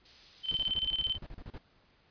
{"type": "noise", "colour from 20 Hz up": "violet", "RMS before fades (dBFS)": -42, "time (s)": [0.05, 0.69], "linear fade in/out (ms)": 5}
{"type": "tone with tremolo", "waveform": "sine", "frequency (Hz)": 3080, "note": "G7", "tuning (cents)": -31, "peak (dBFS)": -27, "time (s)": [0.43, 1.18], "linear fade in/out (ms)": 50, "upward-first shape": "square", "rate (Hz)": 18, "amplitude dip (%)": 70}
{"type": "noise bursts", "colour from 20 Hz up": "brown", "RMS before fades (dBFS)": -43, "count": 14, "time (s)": [0.51, 1.581], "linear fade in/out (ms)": 2, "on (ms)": 44, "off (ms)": 35}
{"effects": ["pink hiss -66 dBFS RMS until 2.1 s", "resampled to 11025 Hz"]}